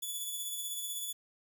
5% pulse tone with tremolo, 3441 Hz, A7, 39 cents flat, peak -27 dBFS, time 0.02-1.13 s, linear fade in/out 10 ms, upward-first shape sine, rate 16 Hz, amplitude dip 35%, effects 10-bit

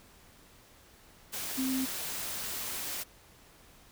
sine tone in noise, 261.6 Hz, C4, in tune, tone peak -29 dBFS, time 1.57-1.86 s, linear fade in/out 20 ms, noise white, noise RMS -37 dBFS, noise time 1.32-3.04 s, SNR +5 dB, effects pink hiss -58 dBFS RMS until 3.91 s

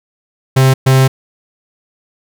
45% pulse tone bursts at uneven times, 132.2 Hz, C3, 18 cents sharp, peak -6 dBFS, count 2, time 0.56-0.74 / 0.86-1.08 s, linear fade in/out 10 ms, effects none

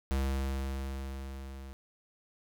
square tone with level ramp, 67.3 Hz, C2, 49 cents sharp, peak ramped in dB -28 to -44 dBFS, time 0.11-1.73 s, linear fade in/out 0 ms, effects none

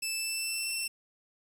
15% pulse tone with pitch glide, 2637 to 2692 Hz, E7 to E7, 0 to +36 cents, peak -24 dBFS, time 0.02-0.88 s, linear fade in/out 10 ms, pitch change +36 cents, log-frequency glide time 0.16-0.73 s, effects 9-bit

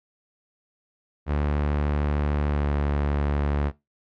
sawtooth tone with pitch glide, 73.3 to 72.21 Hz, D2 to D2, -3 to -29 cents, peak -18 dBFS, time 1.26-3.72 s, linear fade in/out 50 ms, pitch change -26 cents, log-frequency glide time 2.5-2.67 s, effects noise-tail reverb RT60 0.2 s tail -19 dB re dry + low-pass 2000 Hz 12 dB/octave

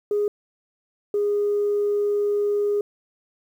sine tone pair in turn, 413.5 / 411.1 Hz, G#4 / G#4, -8 / -18 cents, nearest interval unison, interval 10 cents, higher first, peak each -18 dBFS, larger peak neither, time 0.11-0.28 / 1.14-2.81 s, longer second, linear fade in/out 2 ms, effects tanh soft clip ceiling -15 dBFS + 9-bit

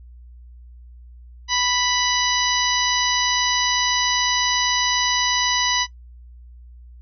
harmonic tone, 987.8 Hz, B5, in tune, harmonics 1 / 2 / 3 / 4 / 5 / 6, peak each -25 / -25 / -25 / -25 / -25 / -25 dBFS, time 1.48-5.87 s, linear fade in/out 50 ms, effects noise-tail reverb RT60 0.1 s tail -18 dB re dry + added 60 Hz sine -40 dBFS peak until 7.01 s

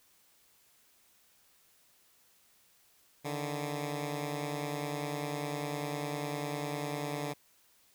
10% pulse beating tone pair, 145.1 / 155.1 Hz, D3 / D#3, -21 / -5 cents, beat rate 10 Hz, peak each -27 / -33 dBFS, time 3.24-7.34 s, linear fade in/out 20 ms, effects white hiss -66 dBFS RMS until 7.94 s

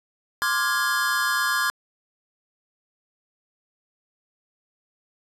square chord, D half-diminished seventh, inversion third, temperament equal with one note detuned, 1046.5 / 1174.7 / 1410.7 / 1661.2 Hz, C6 / D6 / F6 / Ab6, 0 / 0 / +17 / 0 cents, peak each -29 / -29 / -28 / -25 dBFS, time 0.42-1.7 s, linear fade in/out 0 ms, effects resampled to 32000 Hz + 9-bit

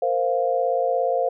sine chord, Bb suspended second, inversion none, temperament equal, 466.2 / 523.3 / 698.5 Hz, Bb4 / C5 / F5, 0 / 0 / 0 cents, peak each -26 / -22 / -23 dBFS, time 0.02-1.29 s, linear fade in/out 5 ms, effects none

